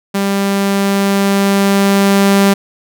sawtooth tone with level ramp, 197.9 Hz, G3, 17 cents sharp, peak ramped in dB -9 to -3 dBFS, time 0.14-2.54 s, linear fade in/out 10 ms, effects none

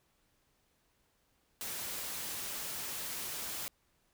white noise, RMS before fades -40 dBFS, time 1.61-3.68 s, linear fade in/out 0 ms, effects pink hiss -74 dBFS RMS until 4.13 s

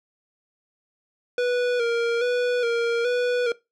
square tone with vibrato, 479.2 Hz, A#4, 48 cents sharp, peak -21 dBFS, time 1.38-3.52 s, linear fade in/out 2 ms, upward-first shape square, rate 1.2 Hz, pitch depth 42 cents each way, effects noise-tail reverb RT60 0.2 s tail -19 dB re dry + low-pass 4000 Hz 12 dB/octave

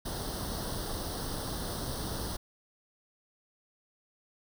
pink noise with comb filter, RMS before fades -36 dBFS, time 0.05-2.37 s, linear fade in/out 10 ms, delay 0.21 ms, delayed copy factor +0.85, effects none

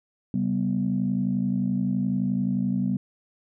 sine tone cluster, 134.5 / 193.6 / 245.2 Hz, C3 / G3 / B3, +48 / -21 / -12 cents, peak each -30 / -24 / -26 dBFS, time 0.34-2.97 s, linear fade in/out 2 ms, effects tanh soft clip ceiling -14 dBFS

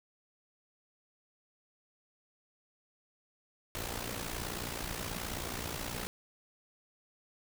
pink noise with amplitude modulation, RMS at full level -36 dBFS, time 3.75-6.07 s, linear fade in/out 0 ms, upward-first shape sine, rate 58.8 Hz, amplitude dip 65%, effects none

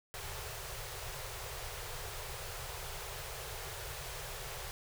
pink band-stop noise, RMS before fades -43 dBFS, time 0.14-4.71 s, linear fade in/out 0 ms, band 150 to 370 Hz, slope 96 dB/octave, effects none

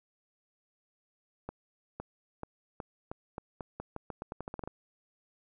accelerating click train, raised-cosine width 1 ms, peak -24 dBFS, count 18, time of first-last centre 1.49-4.675 s, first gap 510 ms, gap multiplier 0.85, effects none

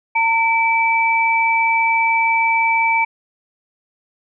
sine tone pair together, 907.4 / 2313 Hz, A#5 / D7, -47 / -27 cents, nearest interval octave + major third, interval 1620 cents, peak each -16 dBFS, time 0.15-3.05 s, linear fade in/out 10 ms, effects none

